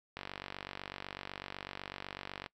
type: click train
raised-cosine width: 0.3 ms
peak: -24 dBFS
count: 111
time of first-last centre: 0.17-2.462 s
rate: 48 Hz
effects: noise-tail reverb RT60 0.1 s tail -22 dB re dry

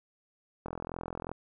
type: click train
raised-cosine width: 1 ms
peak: -23 dBFS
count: 29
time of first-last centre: 0.66-1.316 s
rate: 42.7 Hz
effects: none

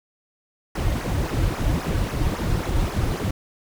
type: noise with flanger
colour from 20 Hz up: brown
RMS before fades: -23 dBFS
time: 0.75-3.31 s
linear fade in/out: 5 ms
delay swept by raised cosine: 0.23 to 5.03 ms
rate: 3.7 Hz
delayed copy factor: -0.85
effects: none

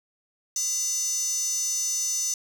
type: tone with high-pass filter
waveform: square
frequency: 406.2 Hz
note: G#4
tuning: 38 cents flat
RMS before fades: -27 dBFS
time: 0.56-2.34 s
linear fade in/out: 2 ms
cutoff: 6200 Hz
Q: 9
effects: 9-bit

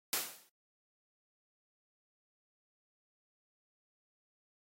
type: noise with exponential decay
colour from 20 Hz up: white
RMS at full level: -30 dBFS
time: 0.13-0.49 s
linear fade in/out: 1 ms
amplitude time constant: 77 ms
effects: high-pass 200 Hz 12 dB/octave + AAC 48 kbps

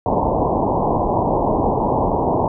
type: low-pass noise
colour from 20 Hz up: white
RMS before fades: -18 dBFS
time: 0.06-2.48 s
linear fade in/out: 2 ms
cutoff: 1000 Hz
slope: 96 dB/octave
effects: none

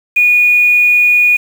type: tone with quantisation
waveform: sine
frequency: 2455 Hz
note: D#7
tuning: 24 cents flat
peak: -6 dBFS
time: 0.16-1.37 s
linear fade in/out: 10 ms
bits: 5
effects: none

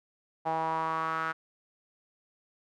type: tone with band-pass filter sweep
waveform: sawtooth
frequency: 161.1 Hz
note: E3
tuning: 39 cents flat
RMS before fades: -31 dBFS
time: 0.45-1.33 s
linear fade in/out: 20 ms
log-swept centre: 810 to 1400 Hz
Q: 4.9
effects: none

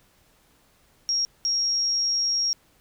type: tone bursts at uneven times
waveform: sine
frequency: 5590 Hz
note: F8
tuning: 1 cent sharp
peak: -21 dBFS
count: 2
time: 1.09-1.25 / 1.45-2.53 s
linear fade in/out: 0 ms
effects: pink hiss -61 dBFS RMS until 2.8 s

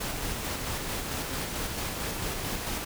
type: noise with tremolo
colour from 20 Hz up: pink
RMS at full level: -32 dBFS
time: 0-2.85 s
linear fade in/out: 10 ms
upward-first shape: square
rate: 4.5 Hz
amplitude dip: 25%
effects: none

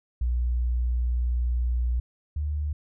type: tone pair in turn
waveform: sine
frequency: 60.5 / 74.25 Hz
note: B1 / D2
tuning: -35 / +20 cents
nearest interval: major third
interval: 355 cents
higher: second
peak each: -22 / -25 dBFS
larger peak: first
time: 0.21-2 / 2.36-2.73 s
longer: first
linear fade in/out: 5 ms
effects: none

